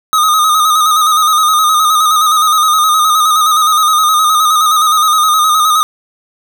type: tone with vibrato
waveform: square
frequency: 1244.5 Hz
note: D#6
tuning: in tune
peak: -8 dBFS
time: 0.13-5.83 s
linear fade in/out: 0 ms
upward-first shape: square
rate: 9.6 Hz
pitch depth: 42 cents each way
effects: none